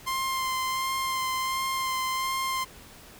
sawtooth tone with vibrato, 1049 Hz, C6, 4 cents sharp, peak -23 dBFS, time 0.06-2.65 s, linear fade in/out 20 ms, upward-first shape sine, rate 1.4 Hz, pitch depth 16 cents each way, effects pink hiss -49 dBFS RMS until 3.19 s

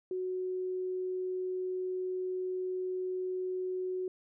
sine tone, 369.3 Hz, F#4, 3 cents flat, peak -32 dBFS, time 0.11-4.08 s, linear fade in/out 2 ms, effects none

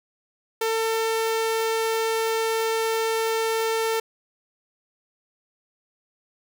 sawtooth tone, 448.5 Hz, A4, 33 cents sharp, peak -18 dBFS, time 0.61-4 s, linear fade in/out 5 ms, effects none

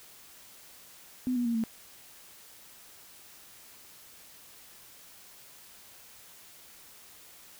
sine tone with pitch steps, 252.5 / 242.8 / 233.4 / 224.4 Hz, B3 / B3 / A#3 / A3, +39 / -29 / +2 / +34 cents, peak -26 dBFS, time 1.27-1.638 s, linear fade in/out 0 ms, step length 92 ms, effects white hiss -53 dBFS RMS until 7.59 s

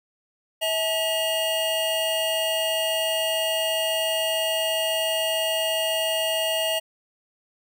square tone cluster, 645 / 862 / 2839 Hz, E5 / A5 / F7, -38 / -36 / +28 cents, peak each -26 / -35 / -26 dBFS, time 0.61-6.8 s, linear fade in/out 20 ms, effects none

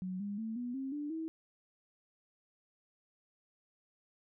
sine tone with pitch steps, 185 / 202.9 / 222.6 / 244.1 / 267.7 / 293.7 / 322.1 Hz, F#3 / G#3 / A3 / B3 / C4 / D4 / E4, 0 / -40 / +20 / -20 / +40 / 0 / -40 cents, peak -36 dBFS, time 0.02-1.28 s, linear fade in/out 0 ms, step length 180 ms, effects none

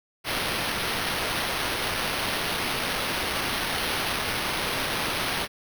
violet noise with sample-and-hold, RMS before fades -28 dBFS, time 0.24-5.48 s, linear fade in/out 50 ms, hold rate 7350 Hz, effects none

